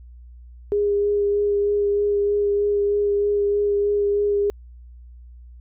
sine tone with vibrato, 408.5 Hz, G#4, 29 cents flat, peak -17 dBFS, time 0.72-4.5 s, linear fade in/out 0 ms, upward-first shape sine, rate 3.2 Hz, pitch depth 13 cents each way, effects added 60 Hz sine -40 dBFS peak until 5.6 s

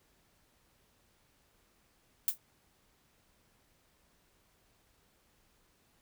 violet noise with exponential decay, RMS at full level -25 dBFS, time 2.28-2.38 s, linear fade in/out 1 ms, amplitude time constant 20 ms, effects pink hiss -70 dBFS RMS until 6.01 s

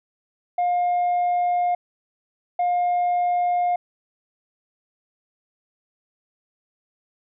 sine tone pair in turn, 710 / 710 Hz, F5 / F5, +28 / +28 cents, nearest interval unison, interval 0 cents, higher neither, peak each -16 dBFS, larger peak neither, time 0.58-1.75 / 2.59-3.76 s, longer neither, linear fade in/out 5 ms, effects tanh soft clip ceiling -17 dBFS

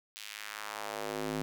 square tone with high-pass filter sweep, 52.6 Hz, G#1, 23 cents sharp, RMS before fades -39 dBFS, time 0.16-1.42 s, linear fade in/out 0 ms, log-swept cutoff 3300 to 210 Hz, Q 1.3, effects none

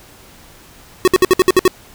square tone bursts, 370 Hz, F#4, in tune, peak -7 dBFS, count 8, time 1.05-1.678 s, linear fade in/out 0 ms, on 26 ms, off 60 ms, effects pink hiss -43 dBFS RMS until 1.94 s

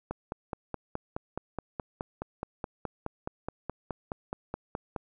click train, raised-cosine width 1 ms, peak -19 dBFS, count 24, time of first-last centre 0.11-4.962 s, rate 4.74 Hz, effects none

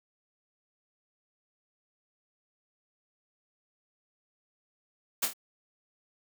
white noise with echo, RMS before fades -27 dBFS, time 5.22-5.26 s, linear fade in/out 10 ms, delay 25 ms, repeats 3, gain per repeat -6 dB, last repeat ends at 5.335 s, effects high-pass 200 Hz 12 dB/octave

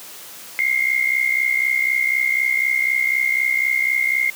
sine tone pair together, 2093 / 2157 Hz, C7 / C#7, 0 / -48 cents, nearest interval minor second, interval 52 cents, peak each -19 dBFS, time 0.59-4.3 s, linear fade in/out 0 ms, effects white hiss -38 dBFS RMS until 4.35 s + high-pass 150 Hz 12 dB/octave

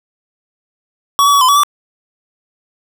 square tone with pitch steps, 1126 / 1142 / 1129 / 1021 / 1137 / 1165 Hz, C#6 / D6 / C#6 / C6 / C#6 / D6, +27 / -49 / +31 / -43 / +44 / -14 cents, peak -8 dBFS, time 1.19-1.634 s, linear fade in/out 0 ms, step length 74 ms, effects none

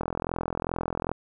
click train, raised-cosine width 1 ms, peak -14 dBFS, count 48, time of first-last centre 0.01-1.116 s, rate 42.5 Hz, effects none

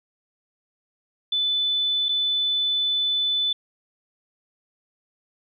sine tone with dropouts, 3500 Hz, A7, 10 cents flat, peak -20 dBFS, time 1.32-3.53 s, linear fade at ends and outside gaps 5 ms, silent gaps 2.086-2.09 s, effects none

